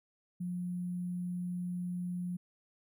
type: tone with sample-and-hold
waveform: sine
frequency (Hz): 178.1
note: F3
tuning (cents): +34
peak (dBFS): -34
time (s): 0.4-2.37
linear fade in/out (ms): 10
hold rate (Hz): 11025
effects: none